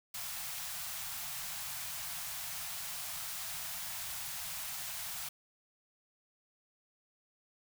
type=band-stop noise; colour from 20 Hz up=white; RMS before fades=-41 dBFS; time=0.14-5.29 s; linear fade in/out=5 ms; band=190 to 620 Hz; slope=96 dB/octave; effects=none